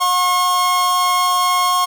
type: tone pair together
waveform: 45% pulse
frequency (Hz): 722 / 1081.8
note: F#5 / C#6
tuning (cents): -43 / -43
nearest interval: perfect fifth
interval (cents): 700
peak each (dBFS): -22 / -14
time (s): 0-1.86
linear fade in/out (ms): 20
effects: none